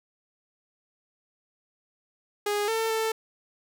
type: tone with pitch steps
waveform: sawtooth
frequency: 412.8 / 448.3 / 443.9 Hz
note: G#4 / A4 / A4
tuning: -10 / +32 / +15 cents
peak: -21 dBFS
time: 2.46-3.12 s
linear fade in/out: 5 ms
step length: 220 ms
effects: none